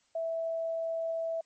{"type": "tone", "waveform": "sine", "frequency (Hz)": 657, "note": "E5", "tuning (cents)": -6, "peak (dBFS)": -30, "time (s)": [0.15, 1.41], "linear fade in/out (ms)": 5, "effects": ["white hiss -70 dBFS RMS until 1.45 s", "MP3 32 kbps"]}